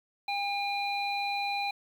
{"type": "harmonic tone", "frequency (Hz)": 806, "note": "G5", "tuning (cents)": 48, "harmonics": [1, 3, 5], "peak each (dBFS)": [-31, -34, -37], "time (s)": [0.28, 1.71], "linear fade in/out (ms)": 5, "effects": ["9-bit"]}